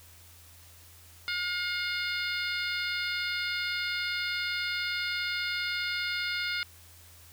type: harmonic tone with a mistuned harmonic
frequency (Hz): 715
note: F5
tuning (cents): +41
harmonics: 2 / 3 / 4 / 5 / 6 / 7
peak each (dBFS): -34 / -34 / -40 / -38 / -38 / -40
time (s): 1.28-6.63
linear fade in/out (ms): 0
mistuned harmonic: 7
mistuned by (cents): -27
effects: added 85 Hz sine -55 dBFS peak until 7.32 s + white hiss -55 dBFS RMS until 7.32 s